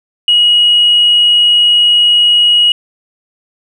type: tone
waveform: sine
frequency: 2900 Hz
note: F#7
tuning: 35 cents flat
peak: -4 dBFS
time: 0.28-2.72 s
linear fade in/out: 2 ms
effects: tanh soft clip ceiling -1 dBFS